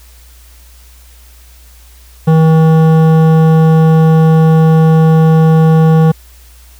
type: tone with hard clipping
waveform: sine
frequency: 160 Hz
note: D#3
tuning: 49 cents sharp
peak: -6 dBFS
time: 2.27-6.12 s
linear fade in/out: 10 ms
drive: 13 dB
effects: added 60 Hz sine -37 dBFS peak until 6.79 s + white hiss -44 dBFS RMS until 6.79 s